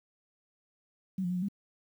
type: tone with pitch steps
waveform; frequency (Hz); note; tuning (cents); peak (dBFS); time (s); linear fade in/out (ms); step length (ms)
sine; 189.4 / 176.4 / 181.3 / 179.1 / 199.8; F#3 / F3 / F#3 / F3 / G3; +41 / +18 / -35 / +44 / +33; -29; 1.18-1.485; 5; 61
effects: 10-bit